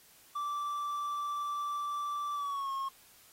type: tone with pitch glide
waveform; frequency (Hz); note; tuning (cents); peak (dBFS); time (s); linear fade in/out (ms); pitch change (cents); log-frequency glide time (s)
triangle; 1167 to 1082.6; D6 to C#6; -11 to -41; -31; 0.35-2.89; 10; -130; 2.34-2.71
effects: white hiss -60 dBFS RMS until 3.32 s + AAC 48 kbps